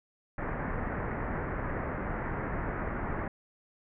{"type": "low-pass noise", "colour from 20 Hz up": "pink", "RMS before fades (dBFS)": -34, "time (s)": [0.38, 3.28], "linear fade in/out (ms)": 2, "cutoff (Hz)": 2000, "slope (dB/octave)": 48, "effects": []}